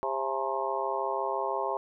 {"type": "harmonic tone with a mistuned harmonic", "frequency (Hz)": 133.6, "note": "C3", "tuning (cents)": 36, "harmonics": [3, 4, 5, 6, 7, 8], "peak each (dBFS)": [-35, -35, -35, -35, -35, -35], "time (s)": [0.03, 1.77], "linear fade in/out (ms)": 0, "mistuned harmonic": 6, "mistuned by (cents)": 100, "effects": []}